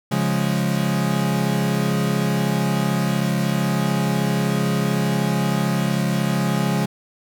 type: chord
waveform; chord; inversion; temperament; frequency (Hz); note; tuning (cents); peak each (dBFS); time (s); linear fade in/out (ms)
40% pulse; Db major; none; equal; 138.59 / 174.61 / 207.7; Db3 / F3 / Ab3; 0 / 0 / 0; -22; 0.11-6.86; 10
effects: none